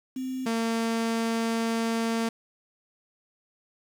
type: tone pair in turn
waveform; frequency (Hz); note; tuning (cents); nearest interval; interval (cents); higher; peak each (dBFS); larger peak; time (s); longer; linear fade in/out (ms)
sine / sawtooth; 259.6 / 227.9; C4 / A#3; -13 / -39; major second; 226; first; -29 / -21; second; 0.16-0.46 / 0.46-2.29; second; 5
effects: low-pass 10000 Hz 12 dB/octave + 8-bit